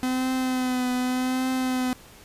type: tone with vibrato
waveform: 45% pulse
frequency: 254.6 Hz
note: C4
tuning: 47 cents flat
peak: -23 dBFS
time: 0.03-1.93 s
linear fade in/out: 0 ms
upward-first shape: triangle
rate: 0.85 Hz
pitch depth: 34 cents each way
effects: pink hiss -49 dBFS RMS until 2.24 s + resampled to 32000 Hz